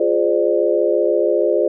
sine chord, D half-diminished seventh, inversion first, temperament equal with one note detuned, 349.2 / 415.3 / 523.3 / 597.9 Hz, F4 / Ab4 / C5 / D5, 0 / 0 / 0 / +31 cents, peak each -19 dBFS, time 0-1.68 s, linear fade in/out 5 ms, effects none

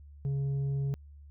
sine tone with tanh clipping, 138.59 Hz, C#3, in tune, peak -29 dBFS, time 0.25-0.94 s, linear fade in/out 0 ms, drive 4 dB, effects added 72 Hz sine -48 dBFS peak until 1.3 s

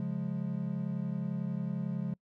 triangle chord, Db major, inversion none, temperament equal with one note detuned, 138.59 / 176.64 / 207.7 Hz, Db3 / F3 / Ab3, 0 / +20 / 0 cents, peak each -35 / -33 / -35 dBFS, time 0-2.14 s, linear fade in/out 2 ms, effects noise-tail reverb RT60 0.1 s tail -25 dB re dry

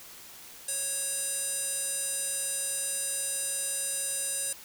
square tone with band-pass filter, 550 Hz, C#5, 14 cents flat, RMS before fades -32 dBFS, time 0.68-4.53 s, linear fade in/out 5 ms, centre 9200 Hz, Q 4.4, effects white hiss -48 dBFS RMS until 4.64 s

